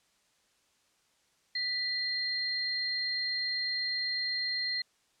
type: tone pair together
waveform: sine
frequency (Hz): 1974 / 4190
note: B6 / C8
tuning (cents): -1 / +2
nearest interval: octave + minor second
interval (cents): 1303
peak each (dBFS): -35 / -31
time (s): 1.55-4.82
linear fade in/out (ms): 5
effects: white hiss -70 dBFS RMS until 5.2 s + low-pass 8000 Hz 12 dB/octave